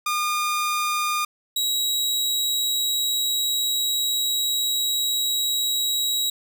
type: tone pair in turn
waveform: sawtooth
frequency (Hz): 1214 / 3854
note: D#6 / B7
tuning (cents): -43 / -43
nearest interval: octave + minor sixth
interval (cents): 2000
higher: second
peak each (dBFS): -18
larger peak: neither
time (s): 0.06-1.25 / 1.56-6.3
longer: second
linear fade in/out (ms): 5
effects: none

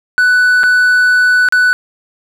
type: tone with dropouts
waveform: triangle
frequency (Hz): 1489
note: F#6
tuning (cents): +11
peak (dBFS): -5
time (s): 0.18-1.73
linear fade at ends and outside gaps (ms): 0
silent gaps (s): 0.633-0.638 / 1.487-1.524
effects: none

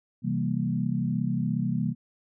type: chord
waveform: sine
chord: C dominant seventh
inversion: none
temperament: equal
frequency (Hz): 130.81 / 164.81 / 196 / 233.1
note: C3 / E3 / G3 / Bb3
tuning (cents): 0 / 0 / 0 / 0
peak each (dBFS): -30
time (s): 0.22-1.95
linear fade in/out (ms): 50
effects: none

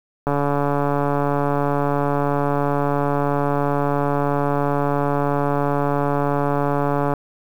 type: click train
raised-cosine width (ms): 1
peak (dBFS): -7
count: 983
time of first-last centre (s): 0.27-7.137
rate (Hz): 143
effects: 7-bit

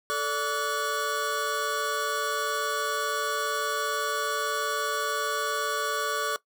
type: tone cluster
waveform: square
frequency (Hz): 440.6 / 582 / 1144 / 1469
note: A4 / D5 / D6 / F#6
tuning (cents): +2 / -16 / -46 / -13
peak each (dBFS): -34 / -35 / -30 / -33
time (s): 0.1-6.36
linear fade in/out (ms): 0
effects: noise-tail reverb RT60 0.1 s tail -18 dB re dry

